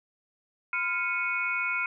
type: tone cluster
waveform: sine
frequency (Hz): 1016 / 1399 / 2205 / 2493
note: B5 / F6 / C#7 / D#7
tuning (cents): +49 / +3 / -10 / +3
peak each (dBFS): -38 / -31 / -30 / -32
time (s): 0.73-1.86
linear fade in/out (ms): 2
effects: none